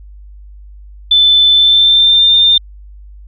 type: tone with pitch glide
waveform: sine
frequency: 3520 to 3606 Hz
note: A7 to A7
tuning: 0 to +42 cents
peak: -5 dBFS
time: 1.11-2.58 s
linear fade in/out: 5 ms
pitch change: +42 cents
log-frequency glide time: 1.52-2.3 s
effects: added 50 Hz sine -32 dBFS peak until 3.27 s